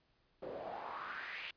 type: noise with band-pass filter sweep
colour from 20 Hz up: pink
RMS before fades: -45 dBFS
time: 0.42-1.51 s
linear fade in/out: 5 ms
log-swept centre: 450 to 2700 Hz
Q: 3.8
effects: pink hiss -75 dBFS RMS until 1.56 s + resampled to 11025 Hz